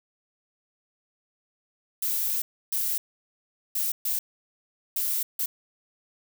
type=noise bursts at uneven times; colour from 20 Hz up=violet; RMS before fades=-27 dBFS; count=6; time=2.02-2.42 / 2.72-2.98 / 3.75-3.92 / 4.05-4.19 / 4.96-5.23 / 5.39-5.46 s; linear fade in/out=5 ms; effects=none